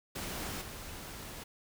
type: noise with level steps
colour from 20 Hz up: pink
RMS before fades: -39 / -45 dBFS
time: 0.15-1.44 s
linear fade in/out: 10 ms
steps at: 0.61 s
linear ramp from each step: 10 ms
effects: none